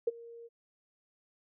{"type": "tone with ADSR envelope", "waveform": "sine", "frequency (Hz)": 466.2, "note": "A#4", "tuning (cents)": 0, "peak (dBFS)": -23, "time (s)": [0.07, 0.49], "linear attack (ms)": 7, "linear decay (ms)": 26, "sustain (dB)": -23, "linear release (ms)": 31, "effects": []}